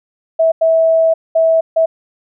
sine tone bursts at uneven times, 651 Hz, E5, 22 cents flat, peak -8 dBFS, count 4, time 0.39-0.52 / 0.61-1.14 / 1.35-1.61 / 1.76-1.86 s, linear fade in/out 10 ms, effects none

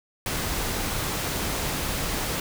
pink noise, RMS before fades -28 dBFS, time 0.26-2.4 s, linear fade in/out 2 ms, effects none

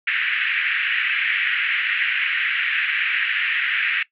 pink band-pass noise, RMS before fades -22 dBFS, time 0.07-4.03 s, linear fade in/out 5 ms, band 1600 to 2800 Hz, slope 48 dB/octave, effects noise-tail reverb RT60 0.1 s tail -19 dB re dry

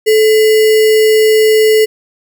sine tone with sample-and-hold, 434.6 Hz, A4, 21 cents flat, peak -5 dBFS, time 0.06-1.86 s, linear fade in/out 20 ms, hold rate 2450 Hz, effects none

